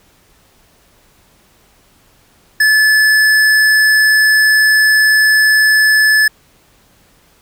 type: tone with hard clipping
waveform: sine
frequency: 1731 Hz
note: A6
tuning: 29 cents flat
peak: -9 dBFS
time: 2.6-6.28 s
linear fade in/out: 5 ms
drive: 13 dB
effects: pink hiss -51 dBFS RMS until 7.41 s